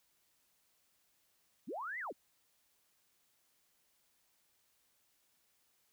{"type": "linear two-way sweep", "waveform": "sine", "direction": "up then down", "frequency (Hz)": [151.5, 2093, 151.5], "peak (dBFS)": -39, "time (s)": [1.67, 2.13], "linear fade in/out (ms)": 20, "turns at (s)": 1.99, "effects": ["white hiss -75 dBFS RMS until 5.92 s"]}